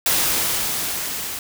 white noise with level ramp, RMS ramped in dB -18 to -29 dBFS, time 0.06-1.39 s, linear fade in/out 2 ms, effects none

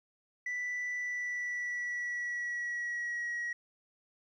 sine tone with pitch glide, 1975.5 to 1907.1 Hz, B6 to A#6, 0 to +39 cents, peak -31 dBFS, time 0.46-3.53 s, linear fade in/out 5 ms, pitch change -61 cents, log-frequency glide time 0.96-3.27 s, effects tanh soft clip ceiling -32 dBFS + 12-bit

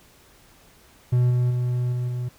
triangle tone with level steps, 123.47 Hz, B2, in tune, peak -14 / -16 / -19 / -21 / -23 dBFS, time 1.12-2.29 s, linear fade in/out 10 ms, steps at 1.3 / 1.5 / 1.92 / 2.08 s, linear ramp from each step 10 ms, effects pink hiss -54 dBFS RMS until 2.38 s

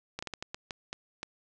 slowing click train, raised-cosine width 0.2 ms, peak -19 dBFS, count 9, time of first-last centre 0.19-1.231 s, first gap 35 ms, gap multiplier 1.36, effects resampled to 24000 Hz + 10-bit

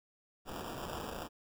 violet noise with sample-and-hold, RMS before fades -42 dBFS, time 0.45-1.29 s, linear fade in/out 50 ms, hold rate 2100 Hz, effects none

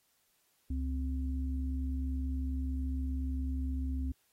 sine tone pair together, 68.94 / 260.3 Hz, C#2 / C4, -9 / -9 cents, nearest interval octave + major seventh, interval 2300 cents, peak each -32 / -39 dBFS, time 0.7-4.12 s, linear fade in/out 5 ms, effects white hiss -73 dBFS RMS until 4.32 s + AAC 48 kbps

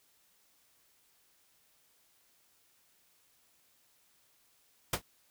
pink noise with exponential decay, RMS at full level -24 dBFS, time 4.93-5.02 s, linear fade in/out 5 ms, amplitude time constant 19 ms, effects white hiss -69 dBFS RMS until 5.3 s

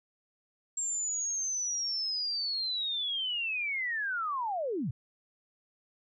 sine linear sweep, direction down, 7480 to 97.7 Hz, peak -30 dBFS, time 0.77-4.91 s, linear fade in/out 5 ms, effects none

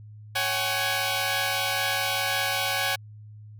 10% pulse chord, C# suspended fourth, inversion none, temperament equal with one note detuned, 554.4 / 754.2 / 830.6 Hz, C#5 / F#5 / G#5, 0 / +33 / 0 cents, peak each -22 / -19 / -22 dBFS, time 0.35-2.96 s, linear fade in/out 10 ms, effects added 106 Hz sine -42 dBFS peak until 3.59 s

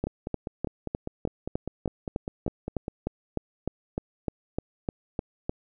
two click trains, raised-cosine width 2 ms, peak -14 / -18 dBFS, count 19 / 15, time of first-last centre 0.04-5.495 / 0.07-2.881 s, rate 3.3 / 4.98 Hz, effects none

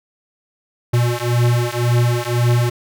square beating tone pair, 119.4 / 121.3 Hz, A#2 / B2, +42 / -31 cents, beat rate 1.9 Hz, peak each -18 dBFS, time 0.93-2.7 s, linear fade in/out 10 ms, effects none

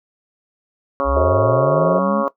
harmonic tone, 138.59 Hz, C#3, in tune, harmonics 2 / 3 / 4 / 5 / 6 / 7 / 8 / 9 / 10, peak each -27 / -30 / -19 / -31 / -33 / -29 / -22 / -31 / -33 dBFS, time 1-2.28 s, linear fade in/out 0 ms
sine linear sweep, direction up, 55 to 220 Hz, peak -19 dBFS, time 1.04-2.25 s, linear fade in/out 50 ms
sine chord, F# diminished seventh, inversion none, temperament just, 370 / 444 / 532.8 / 639.4 Hz, F#4 / A4 / C5 / Eb5, 0 / +16 / +31 / +47 cents, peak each -23 / -24 / -20 / -19 dBFS, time 1.16-1.99 s, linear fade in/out 5 ms
effects noise-tail reverb RT60 0.1 s tail -17 dB re dry

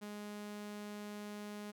sawtooth tone, 207.7 Hz, G#3, in tune, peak -40 dBFS, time 0.01-1.72 s, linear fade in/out 20 ms, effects none

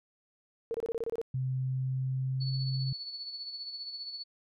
sine tone bursts, 458.9 Hz, A#4, 27 cents flat, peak -30 dBFS, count 9, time 0.71-1.215 s, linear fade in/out 0 ms, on 33 ms, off 26 ms
sine tone with pitch glide, 130 to 132.2 Hz, C3 to C3, -11 to +18 cents, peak -29 dBFS, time 1.34-2.93 s, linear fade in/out 5 ms, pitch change +29 cents, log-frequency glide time 1.54-2.81 s
sine tone with tremolo, 4435 Hz, C#8, in tune, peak -36 dBFS, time 2.4-4.24 s, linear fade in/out 20 ms, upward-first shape sine, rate 15 Hz, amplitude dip 50%
effects none

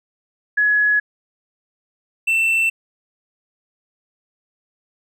sine / triangle tone pair in turn, 1687 / 2678 Hz, G#6 / E7, +27 / +27 cents, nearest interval minor sixth, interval 800 cents, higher second, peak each -13 dBFS, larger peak neither, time 0.57-1 / 2.27-2.7 s, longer neither, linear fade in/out 10 ms, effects none

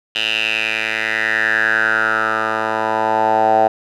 10% pulse tone with band-pass filter sweep, 110 Hz, A2, in tune, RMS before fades -17 dBFS, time 0.15-3.68 s, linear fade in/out 5 ms, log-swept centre 3000 to 740 Hz, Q 6.1, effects none

